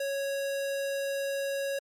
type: tone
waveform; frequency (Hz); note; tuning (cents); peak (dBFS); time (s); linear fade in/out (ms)
square; 553; C#5; -4; -30; 0-1.79; 5
effects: MP3 64 kbps